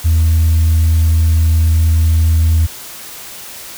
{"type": "tone", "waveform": "sine", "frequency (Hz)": 81.1, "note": "E2", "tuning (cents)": -28, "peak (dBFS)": -6, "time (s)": [0.04, 2.67], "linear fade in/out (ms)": 20, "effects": ["tanh soft clip ceiling -6 dBFS", "white hiss -31 dBFS RMS until 3.77 s"]}